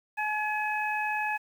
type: harmonic tone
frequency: 849 Hz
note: G#5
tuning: 38 cents sharp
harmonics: 1 / 2 / 3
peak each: -30 / -32 / -33 dBFS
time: 0.17-1.38 s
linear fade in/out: 20 ms
effects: 9-bit